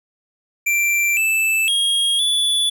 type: tone with pitch steps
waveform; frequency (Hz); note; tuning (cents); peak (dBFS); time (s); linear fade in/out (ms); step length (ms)
square; 2354 / 2636 / 3267 / 3447; D7 / E7 / G#7 / A7; +3 / -1 / -29 / -36; -16; 0.66-2.7; 10; 510
effects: none